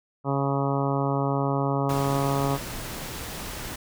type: harmonic tone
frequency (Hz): 138.59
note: C#3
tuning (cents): 0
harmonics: 1 / 2 / 3 / 4 / 5 / 6 / 7 / 8 / 9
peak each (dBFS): -26 / -29 / -31 / -32 / -33 / -34 / -34 / -35 / -36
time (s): 0.24-2.59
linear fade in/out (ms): 50
type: noise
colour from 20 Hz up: pink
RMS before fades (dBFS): -35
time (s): 1.89-3.76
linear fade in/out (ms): 5
effects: none